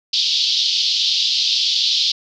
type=band-pass noise; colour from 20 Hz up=pink; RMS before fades=-18 dBFS; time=0.13-2.12 s; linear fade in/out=5 ms; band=3200 to 5100 Hz; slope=48 dB/octave; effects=none